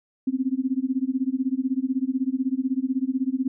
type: tone with tremolo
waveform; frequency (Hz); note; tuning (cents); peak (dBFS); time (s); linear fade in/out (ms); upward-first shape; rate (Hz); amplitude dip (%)
sine; 261.6; C4; 0; -18; 0.27-3.48; 5; sine; 16; 95
effects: none